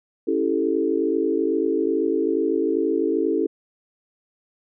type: chord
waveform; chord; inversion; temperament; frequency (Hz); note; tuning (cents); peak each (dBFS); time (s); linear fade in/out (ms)
sine; A dominant seventh; first; equal; 277.2 / 329.6 / 392 / 440; C#4 / E4 / G4 / A4; 0 / 0 / 0 / 0; -26 / -23 / -25 / -24; 0.27-3.47; 10
effects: none